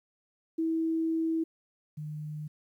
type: tone pair in turn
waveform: sine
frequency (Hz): 324.7 / 151.65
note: E4 / D#3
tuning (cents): -26 / -44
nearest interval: octave + minor second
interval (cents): 1318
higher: first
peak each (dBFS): -26 / -35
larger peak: first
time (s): 0.58-1.44 / 1.97-2.48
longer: first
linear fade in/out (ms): 10
effects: 11-bit